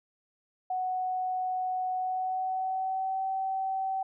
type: tone with pitch glide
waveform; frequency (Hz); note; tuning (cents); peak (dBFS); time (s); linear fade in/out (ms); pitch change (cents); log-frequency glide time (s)
sine; 741 to 766.7; F#5 to G5; +2 to -39; -28; 0.7-4.03; 5; +59; 1.96-3.24
effects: none